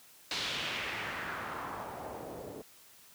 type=noise with low-pass filter sweep; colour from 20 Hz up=white; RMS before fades=-39 dBFS; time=0.31-2.62 s; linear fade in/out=2 ms; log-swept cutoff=4200 to 440 Hz; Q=1.9; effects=white hiss -58 dBFS RMS until 3.14 s + high-pass 60 Hz 12 dB/octave